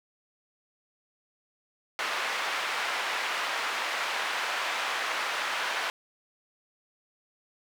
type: band-pass noise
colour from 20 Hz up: white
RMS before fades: -31 dBFS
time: 1.99-5.9 s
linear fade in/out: 0 ms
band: 740 to 2200 Hz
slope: 12 dB/octave
effects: none